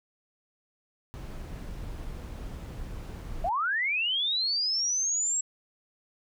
brown noise, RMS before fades -38 dBFS, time 1.14-3.49 s, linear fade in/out 0 ms
sine linear sweep, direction up, 640 to 7670 Hz, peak -25 dBFS, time 3.44-5.41 s, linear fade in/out 5 ms
effects none

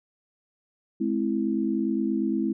sine chord, Ab augmented, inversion none, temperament equal with one note detuned, 212.4 / 261.6 / 329.6 Hz, Ab3 / C4 / E4, +39 / 0 / 0 cents, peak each -27 / -28 / -27 dBFS, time 1-2.53 s, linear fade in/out 10 ms, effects none

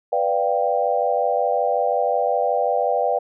sine chord, G dominant seventh, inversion first, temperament equal, 493.9 / 587.3 / 698.5 / 784 Hz, B4 / D5 / F5 / G5, 0 / 0 / 0 / 0 cents, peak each -23 dBFS, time 0.12-3.19 s, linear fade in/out 10 ms, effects none

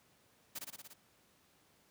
white noise with echo, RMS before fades -42 dBFS, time 0.55-0.59 s, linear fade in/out 10 ms, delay 58 ms, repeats 6, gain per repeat -2 dB, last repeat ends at 0.938 s, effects pink hiss -69 dBFS RMS until 1.9 s + high-pass 100 Hz 12 dB/octave

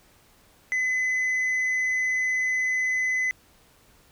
sine tone with tanh clipping, 2021 Hz, B6, 39 cents sharp, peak -23 dBFS, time 0.72-3.31 s, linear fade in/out 0 ms, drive 3 dB, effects pink hiss -58 dBFS RMS until 4.11 s

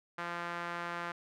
sawtooth tone with band-pass filter, 172.3 Hz, F3, 23 cents flat, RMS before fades -39 dBFS, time 0.18-1.12 s, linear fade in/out 5 ms, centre 1400 Hz, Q 1.6, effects none

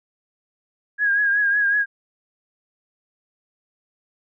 sine tone with vibrato, 1643 Hz, G#6, 19 cents flat, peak -16 dBFS, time 0.98-1.86 s, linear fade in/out 50 ms, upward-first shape triangle, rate 5.4 Hz, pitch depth 56 cents each way, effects none

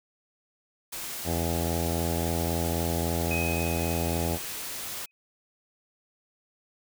white noise, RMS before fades -36 dBFS, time 0.92-5.06 s, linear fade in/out 10 ms
harmonic tone, 83.7 Hz, E2, 27 cents sharp, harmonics 1 / 2 / 3 / 4 / 5 / 6 / 7 / 8 / 9 / 10, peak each -30 / -33 / -35 / -36 / -37 / -38 / -38 / -39 / -40 / -40 dBFS, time 1.24-4.39 s, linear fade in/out 50 ms
sine tone with exponential decay, 2521 Hz, D#7, 22 cents sharp, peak -28 dBFS, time 3.31-5.11 s, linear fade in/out 0 ms, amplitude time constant 390 ms
effects none

